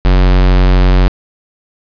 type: tone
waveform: square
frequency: 45.99 Hz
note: F#1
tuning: 10 cents flat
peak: -6 dBFS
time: 0.05-1.08 s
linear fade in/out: 0 ms
effects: resampled to 11025 Hz + 7-bit